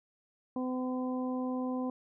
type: harmonic tone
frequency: 254.5 Hz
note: C4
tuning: 48 cents flat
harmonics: 1 / 2 / 3 / 4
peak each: -32 / -39 / -44 / -44 dBFS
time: 0.56-1.9 s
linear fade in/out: 2 ms
effects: none